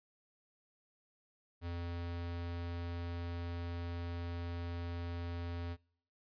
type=tone; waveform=square; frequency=86 Hz; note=F2; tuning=26 cents flat; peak=-39 dBFS; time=1.61-5.77 s; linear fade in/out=50 ms; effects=noise-tail reverb RT60 0.7 s tail -26 dB re dry + resampled to 11025 Hz